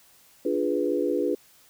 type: chord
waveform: sine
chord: D diminished seventh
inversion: none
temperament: equal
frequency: 293.7 / 349.2 / 415.3 / 493.9 Hz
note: D4 / F4 / Ab4 / Cb5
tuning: 0 / 0 / 0 / 0 cents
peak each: -28 dBFS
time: 0.45-1.35 s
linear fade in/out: 5 ms
effects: white hiss -57 dBFS RMS until 1.69 s